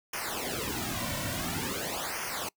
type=noise with flanger; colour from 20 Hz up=pink; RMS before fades=-34 dBFS; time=0.13-2.49 s; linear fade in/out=5 ms; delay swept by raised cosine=0.25 to 2.45 ms; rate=0.48 Hz; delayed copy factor=-0.9; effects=noise-tail reverb RT60 0.1 s tail -25 dB re dry